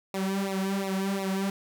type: tone with flanger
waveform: sawtooth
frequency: 193.9 Hz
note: G3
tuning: 19 cents flat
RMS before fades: -29 dBFS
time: 0.14-1.5 s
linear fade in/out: 2 ms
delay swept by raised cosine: 0.62 to 3.72 ms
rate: 2.8 Hz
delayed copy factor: -1
effects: none